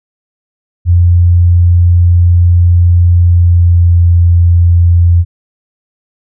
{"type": "tone with pitch glide", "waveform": "sine", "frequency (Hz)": [87.31, 86.26], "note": ["F2", "F2"], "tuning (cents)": [0, -21], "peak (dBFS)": -3, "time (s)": [0.85, 5.25], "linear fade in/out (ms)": 50, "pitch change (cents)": -21, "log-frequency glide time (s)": [3.15, 4.03], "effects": []}